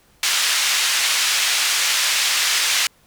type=band-pass noise; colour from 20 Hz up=pink; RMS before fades=-19 dBFS; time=0.23-2.87 s; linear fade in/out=2 ms; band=2100 to 7800 Hz; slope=12 dB/octave; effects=pink hiss -56 dBFS RMS until 3.06 s